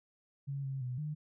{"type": "tone with pitch steps", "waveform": "sine", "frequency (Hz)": [139, 134.9, 125.2, 151], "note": ["C#3", "C#3", "B2", "D3"], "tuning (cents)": [5, -47, 24, 48], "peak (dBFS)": -35, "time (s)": [0.47, 1.15], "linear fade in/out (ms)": 20, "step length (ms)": 170, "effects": []}